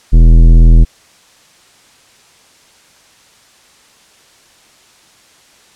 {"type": "tone with tanh clipping", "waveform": "sine", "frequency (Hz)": 41.2, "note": "E1", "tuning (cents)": 0, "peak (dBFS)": -3, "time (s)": [0.12, 0.85], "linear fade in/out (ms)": 20, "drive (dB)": 14, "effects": ["white hiss -46 dBFS RMS until 5.75 s", "low-pass 8000 Hz 12 dB/octave"]}